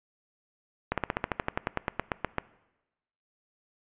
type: slowing click train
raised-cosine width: 0.5 ms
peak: -11 dBFS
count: 17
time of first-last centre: 0.92-2.383 s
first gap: 57 ms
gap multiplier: 1.06
effects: noise-tail reverb RT60 1.0 s tail -20 dB re dry + resampled to 8000 Hz